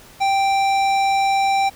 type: tone with hard clipping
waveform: sine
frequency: 784 Hz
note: G5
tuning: in tune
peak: -17 dBFS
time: 0.2-1.7 s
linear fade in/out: 20 ms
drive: 14 dB
effects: pink hiss -45 dBFS RMS until 1.75 s